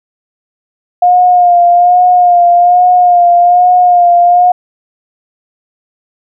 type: tone with vibrato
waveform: sine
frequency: 710 Hz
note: F5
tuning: 28 cents sharp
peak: -3 dBFS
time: 1.02-4.52 s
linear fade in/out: 5 ms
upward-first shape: sine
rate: 1.2 Hz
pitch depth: 32 cents each way
effects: none